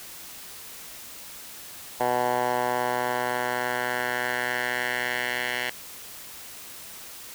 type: tone with band-pass filter sweep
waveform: 10% pulse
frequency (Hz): 123.47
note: B2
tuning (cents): 0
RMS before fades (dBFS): -27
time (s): 2-5.7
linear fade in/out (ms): 5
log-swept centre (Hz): 850 to 2300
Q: 2
effects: white hiss -42 dBFS RMS until 7.34 s